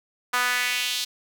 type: tone with high-pass filter sweep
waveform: sawtooth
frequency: 247.4 Hz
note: B3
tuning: 3 cents sharp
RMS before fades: -25 dBFS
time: 0.33-1.05 s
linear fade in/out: 10 ms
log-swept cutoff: 1200 to 4000 Hz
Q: 2.2
effects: none